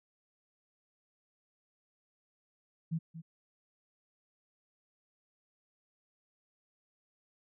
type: tone with echo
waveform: sine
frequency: 163.2 Hz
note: E3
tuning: 17 cents flat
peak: -30 dBFS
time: 2.91-2.99 s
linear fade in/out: 20 ms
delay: 230 ms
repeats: 1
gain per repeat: -12 dB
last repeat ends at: 3.22 s
effects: none